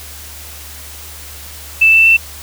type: tone with pitch steps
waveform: sine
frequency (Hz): 2644 / 2661 / 2678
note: E7 / E7 / E7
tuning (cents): +5 / +16 / +27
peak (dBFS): -5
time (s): 1.81-2.17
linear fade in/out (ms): 10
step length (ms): 120
effects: added 74 Hz sine -35 dBFS peak until 2.42 s + white hiss -33 dBFS RMS until 2.42 s